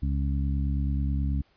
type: harmonic tone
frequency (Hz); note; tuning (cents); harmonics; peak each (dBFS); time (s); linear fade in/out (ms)
69.3; C#2; 0; 1 / 2 / 3 / 4; -25 / -31 / -35 / -37; 0.02-1.42; 10
effects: pink hiss -65 dBFS RMS until 1.56 s + resampled to 11025 Hz